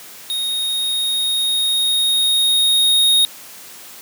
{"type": "tone with level ramp", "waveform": "square", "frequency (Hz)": 3729, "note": "A#7", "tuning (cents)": 0, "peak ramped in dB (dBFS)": [-20, -11], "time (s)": [0.3, 3.25], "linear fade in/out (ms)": 0, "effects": ["white hiss -38 dBFS RMS until 4.01 s", "high-pass 150 Hz 12 dB/octave"]}